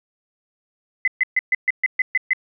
sine tone bursts, 2029 Hz, B6, 46 cents sharp, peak -14 dBFS, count 9, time 1.05-2.333 s, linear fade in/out 2 ms, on 27 ms, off 130 ms, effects none

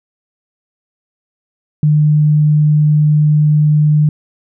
sine tone, 150.8 Hz, D3, 46 cents sharp, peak -7 dBFS, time 1.83-4.09 s, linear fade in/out 2 ms, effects none

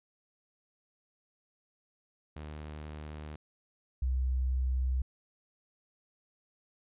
sawtooth / sine tone pair in turn, 75.9 / 64.1 Hz, D#2 / C2, -42 / -35 cents, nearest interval minor third, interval 293 cents, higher first, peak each -37 / -27 dBFS, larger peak second, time 2.36-3.36 / 4.02-5.02 s, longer neither, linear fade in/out 5 ms, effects resampled to 8000 Hz

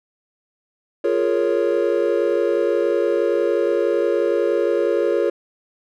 triangle chord, Bb minor seventh, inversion second, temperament equal, 349.2 / 415.3 / 466.2 / 554.4 Hz, F4 / Ab4 / Bb4 / Db5, 0 / 0 / 0 / 0 cents, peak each -20 dBFS, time 1.04-5.3 s, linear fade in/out 5 ms, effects none

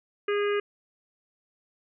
harmonic tone, 410 Hz, G#4, 22 cents flat, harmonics 1 / 3 / 4 / 5 / 6 / 7, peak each -24 / -34 / -36 / -38 / -40 / -41 dBFS, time 0.28-0.6 s, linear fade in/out 5 ms, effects none

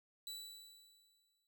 sawtooth tone with exponential decay, 3951 Hz, B7, in tune, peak -40 dBFS, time 0.27-1.47 s, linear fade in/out 1 ms, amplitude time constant 260 ms, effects none

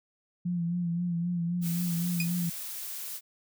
sine tone with vibrato, 172.9 Hz, F3, 17 cents flat, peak -27 dBFS, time 0.45-2.5 s, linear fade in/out 10 ms, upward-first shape sine, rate 3.8 Hz, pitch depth 44 cents each way
blue noise, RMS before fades -38 dBFS, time 1.61-3.21 s, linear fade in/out 50 ms
sawtooth tone with exponential decay, 2481 Hz, D#7, 6 cents flat, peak -23 dBFS, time 2.2-2.3 s, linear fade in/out 2 ms, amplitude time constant 21 ms
effects none

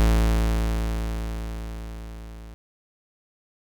45% pulse tone with level ramp, 55 Hz, A1, in tune, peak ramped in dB -15 to -39 dBFS, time 0-2.54 s, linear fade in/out 0 ms, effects none

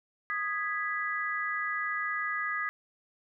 sine chord, G# minor, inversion second, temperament equal with one note detuned, 1240.2 / 1661.2 / 1975.5 Hz, D#6 / G#6 / B6, -6 / 0 / 0 cents, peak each -34 dBFS, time 0.3-2.69 s, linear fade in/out 0 ms, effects none

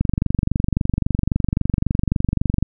click train, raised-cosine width 5 ms, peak -5 dBFS, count 63, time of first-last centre 0.01-2.626 s, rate 23.7 Hz, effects none

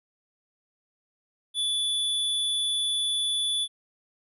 square tone, 3460 Hz, A7, 30 cents flat, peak -25 dBFS, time 1.54-3.68 s, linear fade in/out 50 ms, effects resampled to 32000 Hz

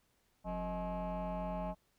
sine tone with frequency modulation, 403 Hz, G4, 48 cents sharp, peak -33 dBFS, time 0.44-1.75 s, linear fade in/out 50 ms, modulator 224 Hz, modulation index 2.3, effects tanh soft clip ceiling -35 dBFS + pink hiss -75 dBFS RMS until 1.98 s

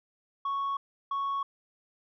sine tone pair in turn, 1108.7 / 1108.7 Hz, C#6 / C#6, 0 / 0 cents, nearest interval unison, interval 0 cents, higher neither, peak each -26 dBFS, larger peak neither, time 0.45-0.77 / 1.11-1.43 s, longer neither, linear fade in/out 5 ms, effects tanh soft clip ceiling -27 dBFS

